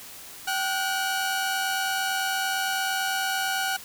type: tone pair together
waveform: sawtooth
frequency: 770 / 1451.1 Hz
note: G5 / F#6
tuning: -31 / -34 cents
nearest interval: major seventh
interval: 1097 cents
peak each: -24 dBFS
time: 0.47-3.77 s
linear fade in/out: 10 ms
effects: white hiss -43 dBFS RMS until 3.84 s